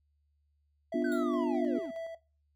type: tone with tremolo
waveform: triangle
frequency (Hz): 659.3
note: E5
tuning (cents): 0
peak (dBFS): -32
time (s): 0.92-2.15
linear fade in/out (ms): 5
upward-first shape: square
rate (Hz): 4.8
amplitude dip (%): 35
type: chord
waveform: sine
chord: B diminished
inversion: none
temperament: equal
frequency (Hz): 246.9 / 293.7 / 349.2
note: B3 / D4 / F4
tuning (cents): 0 / 0 / 0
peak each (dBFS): -32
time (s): 0.94-1.79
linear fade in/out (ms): 5
type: linear sweep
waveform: triangle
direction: down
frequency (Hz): 1568 to 233.1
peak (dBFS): -36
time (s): 1.04-1.91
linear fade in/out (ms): 5
type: tone with exponential decay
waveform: 10% pulse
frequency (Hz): 3729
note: A#7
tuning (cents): 0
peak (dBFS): -36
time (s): 1.12-1.34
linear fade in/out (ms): 0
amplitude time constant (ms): 47
effects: noise-tail reverb RT60 0.3 s tail -19 dB re dry + added 73 Hz sine -70 dBFS peak until 2.55 s